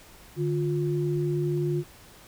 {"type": "tone pair together", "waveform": "sine", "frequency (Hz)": [148.4, 353], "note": ["D3", "F4"], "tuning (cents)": [18, 19], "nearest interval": "octave + minor third", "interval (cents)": 1501, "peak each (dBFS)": [-26, -27], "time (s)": [0.36, 1.84], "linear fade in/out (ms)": 50, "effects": ["pink hiss -51 dBFS RMS until 2.27 s"]}